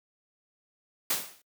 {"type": "noise with exponential decay", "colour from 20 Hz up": "white", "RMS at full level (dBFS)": -24, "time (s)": [1.1, 1.42], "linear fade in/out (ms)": 5, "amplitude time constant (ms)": 68, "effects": ["noise-tail reverb RT60 0.1 s tail -25 dB re dry", "high-pass 150 Hz 12 dB/octave"]}